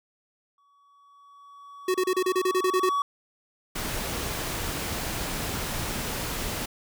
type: tone with exponential growth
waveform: triangle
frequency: 1131 Hz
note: C#6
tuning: 34 cents sharp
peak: -20 dBFS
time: 0.58-3.02 s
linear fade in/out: 2 ms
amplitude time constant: 530 ms
type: tone bursts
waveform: square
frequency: 370 Hz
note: F#4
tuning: in tune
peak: -22 dBFS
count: 11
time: 1.88-2.893 s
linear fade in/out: 5 ms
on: 63 ms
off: 32 ms
type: noise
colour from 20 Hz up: pink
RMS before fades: -31 dBFS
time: 3.75-6.66 s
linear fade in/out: 10 ms
effects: none